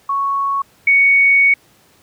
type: tone pair in turn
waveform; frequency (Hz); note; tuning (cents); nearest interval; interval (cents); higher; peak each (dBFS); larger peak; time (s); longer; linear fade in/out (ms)
sine; 1108.7 / 2229; C#6 / C#7; 0 / +9; octave; 1209; second; -15 / -8; second; 0.09-0.62 / 0.87-1.54; second; 5
effects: pink hiss -52 dBFS RMS until 2.02 s + high-pass 80 Hz 12 dB/octave